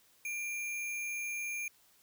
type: tone with sample-and-hold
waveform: sine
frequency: 2383 Hz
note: D7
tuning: 25 cents sharp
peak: -35 dBFS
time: 0.25-1.68 s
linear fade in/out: 2 ms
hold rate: 8820 Hz
effects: white hiss -66 dBFS RMS until 2.02 s